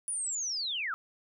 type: linear sweep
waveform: sine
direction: down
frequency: 9830 to 1225 Hz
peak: -31 dBFS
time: 0.08-0.94 s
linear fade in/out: 0 ms
effects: none